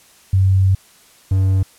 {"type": "tone pair in turn", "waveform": ["sine", "triangle"], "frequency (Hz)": [95.4, 95.4], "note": ["G2", "G2"], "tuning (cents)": [-47, -47], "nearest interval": "unison", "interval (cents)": 0, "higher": "neither", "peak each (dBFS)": -10, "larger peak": "neither", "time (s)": [[0.33, 0.75], [1.31, 1.63]], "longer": "first", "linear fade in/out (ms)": 5, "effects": ["white hiss -49 dBFS RMS until 1.78 s", "low-pass 12000 Hz 12 dB/octave"]}